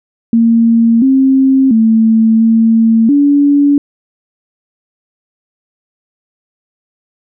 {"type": "tone with pitch steps", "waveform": "sine", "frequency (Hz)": [229.8, 266.5, 223.1, 225.7, 285.8], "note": ["A#3", "C4", "A3", "A3", "D4"], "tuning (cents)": [-25, 32, 24, 44, -47], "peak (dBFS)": -5, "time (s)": [0.33, 3.78], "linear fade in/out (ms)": 2, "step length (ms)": 690, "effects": []}